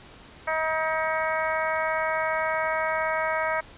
harmonic tone, 317.3 Hz, D#4, 34 cents sharp, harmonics 2 / 3 / 4 / 5 / 6 / 7, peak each -28 / -30 / -31 / -32 / -33 / -33 dBFS, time 0.47-3.61 s, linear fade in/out 10 ms, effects pink hiss -48 dBFS RMS until 3.77 s + resampled to 8000 Hz

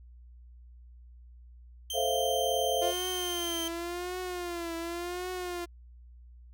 sawtooth tone, 3136 Hz, G7, in tune, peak -30 dBFS, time 1.9-3.68 s, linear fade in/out 2 ms
sine chord, F major seventh, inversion first, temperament equal, 440 / 523.3 / 659.3 / 698.5 Hz, A4 / C5 / E5 / F5, 0 / 0 / 0 / 0 cents, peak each -34 / -31 / -34 / -31 dBFS, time 1.93-2.94 s, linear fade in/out 50 ms
sawtooth tone with vibrato, 349.2 Hz, F4, in tune, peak -30 dBFS, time 2.81-5.66 s, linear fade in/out 20 ms, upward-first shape triangle, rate 0.9 Hz, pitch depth 93 cents each way
effects added 60 Hz sine -49 dBFS peak until 6.53 s

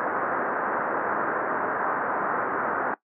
white low-pass noise, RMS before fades -26 dBFS, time 0-2.94 s, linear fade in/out 0 ms, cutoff 1600 Hz, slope 48 dB/octave, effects noise-tail reverb RT60 0.1 s tail -18 dB re dry + high-pass 300 Hz 12 dB/octave

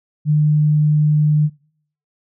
sine tone, 150.9 Hz, D3, 47 cents sharp, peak -11 dBFS, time 0.25-1.5 s, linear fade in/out 50 ms, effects noise-tail reverb RT60 0.6 s tail -25 dB re dry

